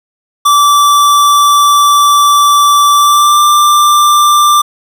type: tone with pitch glide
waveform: square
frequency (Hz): 1163 to 1183.3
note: D6 to D6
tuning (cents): -17 to +13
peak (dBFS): -5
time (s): 0.45-4.62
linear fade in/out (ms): 10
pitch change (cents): +30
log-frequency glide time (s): 2.93-3.4
effects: none